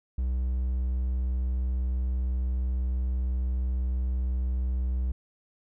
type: tone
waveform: triangle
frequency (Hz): 63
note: B1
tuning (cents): +35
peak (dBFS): -23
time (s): 0.18-5.12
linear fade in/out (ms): 5
effects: none